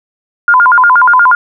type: tone with vibrato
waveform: sine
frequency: 1196 Hz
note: D6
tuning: 31 cents sharp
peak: -3 dBFS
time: 0.48-1.35 s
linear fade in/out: 2 ms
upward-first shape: square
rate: 8.4 Hz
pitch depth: 290 cents each way
effects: none